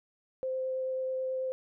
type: tone with vibrato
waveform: sine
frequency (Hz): 520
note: C5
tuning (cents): -11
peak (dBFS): -30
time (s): 0.43-1.52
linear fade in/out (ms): 0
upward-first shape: triangle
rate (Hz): 9.2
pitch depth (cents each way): 8
effects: none